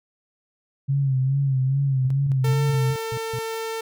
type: tone with vibrato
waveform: sine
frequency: 134.9 Hz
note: C#3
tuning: 47 cents flat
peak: -18 dBFS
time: 0.88-2.94 s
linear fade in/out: 20 ms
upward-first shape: sine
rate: 2.4 Hz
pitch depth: 66 cents each way
type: tone bursts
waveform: sine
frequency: 123.8 Hz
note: B2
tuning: 5 cents sharp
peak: -27 dBFS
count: 7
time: 2.05-3.388 s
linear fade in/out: 0 ms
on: 54 ms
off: 160 ms
type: tone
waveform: sawtooth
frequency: 449.1 Hz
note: A4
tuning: 35 cents sharp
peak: -23 dBFS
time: 2.44-3.81 s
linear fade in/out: 5 ms
effects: none